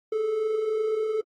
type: tone pair together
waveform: triangle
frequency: 413.2 / 436.5 Hz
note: G#4 / A4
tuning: -9 / -14 cents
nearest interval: minor second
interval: 95 cents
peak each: -33 / -22 dBFS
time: 0.12-1.21 s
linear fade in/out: 5 ms
effects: AAC 32 kbps